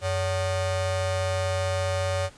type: ring-modulated tone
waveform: 45% pulse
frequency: 329.6 Hz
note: E4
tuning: in tune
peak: -21 dBFS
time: 0.01-2.3 s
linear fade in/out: 50 ms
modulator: 237 Hz
effects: pink hiss -52 dBFS RMS until 2.37 s + resampled to 22050 Hz